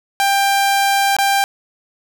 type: tone with dropouts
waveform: sawtooth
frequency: 792 Hz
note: G5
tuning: 18 cents sharp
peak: -9 dBFS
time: 0.2-1.44 s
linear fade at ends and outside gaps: 0 ms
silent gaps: 1.166-1.186 s
effects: none